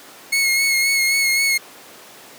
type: tone with vibrato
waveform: sawtooth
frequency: 2177 Hz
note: C#7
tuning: 32 cents flat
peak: -12 dBFS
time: 0.32-1.58 s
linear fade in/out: 10 ms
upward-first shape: sine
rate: 3.8 Hz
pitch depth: 28 cents each way
effects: pink hiss -41 dBFS RMS until 2.38 s + high-pass 300 Hz 12 dB/octave